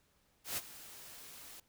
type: noise with ADSR envelope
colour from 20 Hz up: white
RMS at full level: -36 dBFS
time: 0.44-1.6 s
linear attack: 130 ms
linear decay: 34 ms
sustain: -16 dB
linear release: 4 ms
effects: pink hiss -73 dBFS RMS until 1.68 s